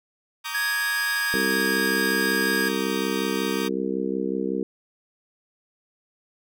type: chord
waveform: 15% pulse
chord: Eb major seventh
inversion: second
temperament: equal with one note detuned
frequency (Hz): 932.3 / 1151.1 / 1244.5 / 1568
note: Bb5 / D6 / Eb6 / G6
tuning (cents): 0 / -35 / 0 / 0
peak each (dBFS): -29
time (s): 0.44-3.69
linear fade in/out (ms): 20
type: tone with pitch glide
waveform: square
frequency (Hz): 1661.2 to 1642.1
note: G#6 to G#6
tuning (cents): 0 to -20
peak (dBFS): -24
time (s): 0.54-2.69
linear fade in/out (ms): 10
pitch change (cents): -20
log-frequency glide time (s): 0.73-1.92
type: harmonic tone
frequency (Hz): 65.41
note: C2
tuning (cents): 0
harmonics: 3 / 4 / 5 / 6 / 7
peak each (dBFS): -30 / -30 / -30 / -30 / -30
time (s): 1.34-4.63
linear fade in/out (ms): 0
effects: none